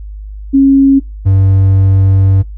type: tone pair in turn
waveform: sine / triangle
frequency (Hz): 273 / 96.52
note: C#4 / G2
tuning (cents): -26 / -26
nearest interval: octave + tritone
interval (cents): 1800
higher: first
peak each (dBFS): -3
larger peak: neither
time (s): 0.53-1 / 1.25-2.43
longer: second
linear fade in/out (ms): 20
effects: noise-tail reverb RT60 0.2 s tail -21 dB re dry + added 51 Hz sine -23 dBFS peak until 2.57 s